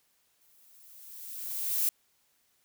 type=noise with exponential growth; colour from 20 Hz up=violet; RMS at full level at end=-26 dBFS; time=0.41-1.89 s; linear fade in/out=1 ms; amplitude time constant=320 ms; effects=white hiss -71 dBFS RMS until 2.64 s